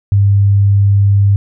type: tone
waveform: sine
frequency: 100 Hz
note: G2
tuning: 35 cents sharp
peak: -6 dBFS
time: 0.12-1.36 s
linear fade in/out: 0 ms
effects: none